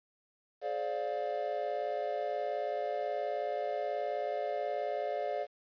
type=chord; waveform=triangle; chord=D half-diminished seventh; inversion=second; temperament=just; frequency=422.9 / 528.6 / 587.3 / 704.8 Hz; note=Ab4 / C5 / D5 / F5; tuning=+31 / +18 / 0 / +16 cents; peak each=-38 / -38 / -34 / -35 dBFS; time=0.61-5.47 s; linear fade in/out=50 ms; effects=resampled to 11025 Hz + 10-bit